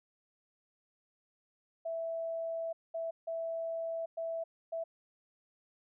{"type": "tone bursts at uneven times", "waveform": "sine", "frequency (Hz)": 659.3, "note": "E5", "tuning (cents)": 0, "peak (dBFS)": -34, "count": 5, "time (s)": [[1.85, 2.73], [2.94, 3.11], [3.27, 4.06], [4.17, 4.44], [4.72, 4.84]], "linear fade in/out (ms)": 10, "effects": []}